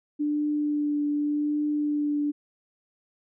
sine tone with vibrato, 295.2 Hz, D4, 9 cents sharp, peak -23 dBFS, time 0.19-2.32 s, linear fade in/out 20 ms, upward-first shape triangle, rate 0.86 Hz, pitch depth 16 cents each way, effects none

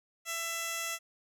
15% pulse tone with band-pass filter, 667 Hz, E5, 20 cents sharp, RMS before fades -36 dBFS, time 0.25-0.99 s, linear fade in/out 50 ms, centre 7100 Hz, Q 0.53, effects none

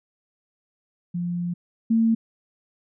sine tone pair in turn, 174.61 / 226.1 Hz, F3 / A3, 0 / +47 cents, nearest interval major third, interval 447 cents, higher second, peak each -24 / -16 dBFS, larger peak second, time 1.14-1.54 / 1.9-2.15 s, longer first, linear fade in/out 10 ms, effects none

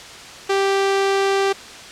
sawtooth tone, 392 Hz, G4, in tune, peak -12 dBFS, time 0.49-1.53 s, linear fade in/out 10 ms, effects white hiss -37 dBFS RMS until 1.91 s + low-pass 6000 Hz 12 dB/octave

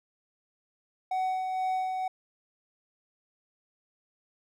triangle tone with tremolo, 749 Hz, F#5, 21 cents sharp, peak -24 dBFS, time 1.11-2.08 s, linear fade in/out 5 ms, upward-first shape sine, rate 2.1 Hz, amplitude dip 35%, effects none

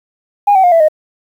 sine tone with pitch steps, 816 / 761.4 / 710.4 / 662.8 / 618.4 Hz, G#5 / F#5 / F5 / E5 / D#5, -31 / +49 / +29 / +9 / -11 cents, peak -4 dBFS, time 0.47-0.885 s, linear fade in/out 10 ms, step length 83 ms, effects tanh soft clip ceiling -2 dBFS + 7-bit

